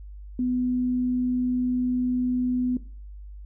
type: tone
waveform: sine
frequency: 250 Hz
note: B3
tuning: 21 cents sharp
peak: -22 dBFS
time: 0.39-2.77 s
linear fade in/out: 2 ms
effects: noise-tail reverb RT60 0.4 s tail -17 dB re dry + added 50 Hz sine -38 dBFS peak until 3.45 s